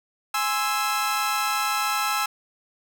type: chord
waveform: sawtooth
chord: Ab augmented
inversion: none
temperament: equal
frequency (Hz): 830.6 / 1046.5 / 1318.5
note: Ab5 / C6 / E6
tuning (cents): 0 / 0 / 0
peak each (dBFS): -24 / -27 / -21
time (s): 0.34-2.26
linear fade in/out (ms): 5
effects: none